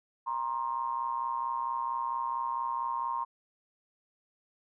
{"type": "ring-modulated tone", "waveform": "triangle", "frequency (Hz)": 62.2, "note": "B1", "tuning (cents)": 13, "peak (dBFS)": -25, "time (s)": [0.26, 3.25], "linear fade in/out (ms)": 20, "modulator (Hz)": 998, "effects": []}